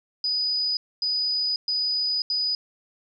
sine tone bursts at uneven times, 4967 Hz, D#8, 4 cents flat, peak -22 dBFS, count 4, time 0.24-0.77 / 1.02-1.56 / 1.68-2.22 / 2.3-2.55 s, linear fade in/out 2 ms, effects none

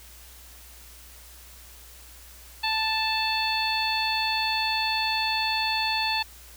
harmonic tone, 880 Hz, A5, in tune, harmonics 1 / 2 / 3 / 4 / 5, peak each -28 / -33 / -29 / -32 / -29 dBFS, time 2.63-6.23 s, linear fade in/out 10 ms, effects added 60 Hz sine -49 dBFS peak until 6.56 s + white hiss -49 dBFS RMS until 6.56 s

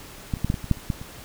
clicks, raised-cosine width 5 ms, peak -12 / -26 / -10 / -9 / -15 / -22 / -6 / -28 / -11 / -24 dBFS, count 10, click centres 0.338 / 0.369 / 0.446 / 0.501 / 0.542 / 0.643 / 0.713 / 0.772 / 0.902 / 1.015 s, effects pink hiss -43 dBFS RMS until 1.24 s

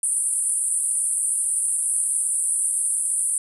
pink band-pass noise, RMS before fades -23 dBFS, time 0.03-3.38 s, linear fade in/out 2 ms, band 8800 to 10000 Hz, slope 96 dB/octave, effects none

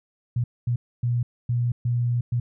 sine tone bursts at uneven times, 120.6 Hz, B2, 41 cents flat, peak -20 dBFS, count 6, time 0.36-0.44 / 0.67-0.76 / 1.03-1.23 / 1.49-1.72 / 1.85-2.21 / 2.32-2.4 s, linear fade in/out 5 ms, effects none

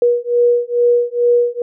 sine beating tone pair, 480 / 482.3 Hz, B4 / B4, -49 / -41 cents, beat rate 2.3 Hz, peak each -14 / -14 dBFS, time 0.02-1.62 s, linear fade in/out 2 ms, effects none

